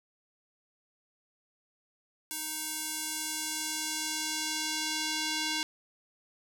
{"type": "tone with band-pass filter sweep", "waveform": "square", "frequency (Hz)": 311.1, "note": "D#4", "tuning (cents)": 0, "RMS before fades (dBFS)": -34, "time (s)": [2.31, 5.63], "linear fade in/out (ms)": 0, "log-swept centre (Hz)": [11000, 4400], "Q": 1, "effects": []}